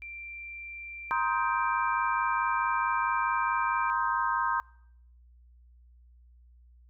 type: tone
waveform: sine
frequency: 2359 Hz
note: D7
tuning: 7 cents sharp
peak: -39 dBFS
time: 0.02-3.9 s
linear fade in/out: 0 ms
type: chord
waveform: sine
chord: C minor seventh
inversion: third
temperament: just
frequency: 941.9 / 1046.5 / 1255.8 / 1569.8 Hz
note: Bb5 / C6 / Eb6 / G6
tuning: +18 / 0 / +16 / +2 cents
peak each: -30 / -30 / -32 / -32 dBFS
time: 1.11-4.6 s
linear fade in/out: 0 ms
effects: noise-tail reverb RT60 0.7 s tail -25 dB re dry + added 60 Hz sine -54 dBFS peak until 6.89 s